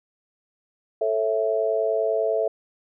sine chord, A major, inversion none, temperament just, 440 / 550 / 660 Hz, A4 / C#5 / E5, 0 / -14 / +2 cents, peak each -24 / -28 / -23 dBFS, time 1.01-2.48 s, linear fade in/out 5 ms, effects none

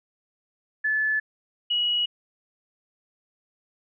sine tone pair in turn, 1732 / 2913 Hz, A6 / F#7, -28 / -28 cents, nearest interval major sixth, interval 900 cents, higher second, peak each -21 dBFS, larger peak neither, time 0.84-1.2 / 1.7-2.06 s, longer neither, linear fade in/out 10 ms, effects none

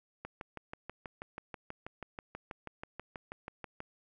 click train, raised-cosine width 0.5 ms, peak -26 dBFS, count 23, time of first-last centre 0.25-3.804 s, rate 6.19 Hz, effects none

